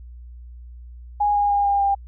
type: tone with pitch steps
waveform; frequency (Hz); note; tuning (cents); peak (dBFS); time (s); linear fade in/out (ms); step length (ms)
sine; 825 / 817.9 / 810.8 / 803.8 / 796.9; G#5 / G#5 / G#5 / G5 / G5; -12 / -27 / -42 / +43 / +28; -16; 1.2-1.95; 10; 150
effects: added 60 Hz sine -37 dBFS peak until 2.07 s